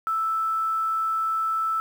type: tone with quantisation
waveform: sine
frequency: 1318.5 Hz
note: E6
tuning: in tune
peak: -22 dBFS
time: 0.07-1.8 s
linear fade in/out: 0 ms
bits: 8
effects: none